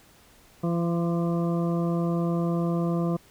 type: harmonic tone with a mistuned harmonic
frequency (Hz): 170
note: F3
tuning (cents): -46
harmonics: 1 / 2 / 3 / 4 / 6 / 7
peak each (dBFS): -24 / -30 / -34 / -36 / -40 / -41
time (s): 0.63-3.17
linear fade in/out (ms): 10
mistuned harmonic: 6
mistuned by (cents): +29
effects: pink hiss -56 dBFS RMS until 3.3 s